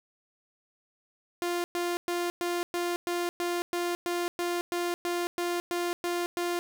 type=tone bursts; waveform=sawtooth; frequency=349.2 Hz; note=F4; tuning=in tune; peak=-24 dBFS; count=16; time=1.42-6.59 s; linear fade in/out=0 ms; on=220 ms; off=110 ms; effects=none